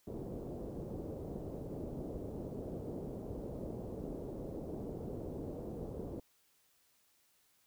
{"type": "low-pass noise", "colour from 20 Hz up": "white", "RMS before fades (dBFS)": -43, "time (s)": [0.07, 6.2], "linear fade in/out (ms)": 5, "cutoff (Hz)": 500, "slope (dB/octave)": 24, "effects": ["white hiss -72 dBFS RMS until 7.66 s"]}